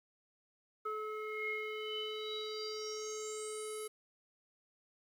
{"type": "tone with low-pass filter sweep", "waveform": "square", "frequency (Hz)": 430.2, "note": "A4", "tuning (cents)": -39, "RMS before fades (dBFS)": -41, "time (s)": [0.85, 3.88], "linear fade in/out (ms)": 10, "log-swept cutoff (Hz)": [1400, 11000], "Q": 9.5, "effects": ["11-bit"]}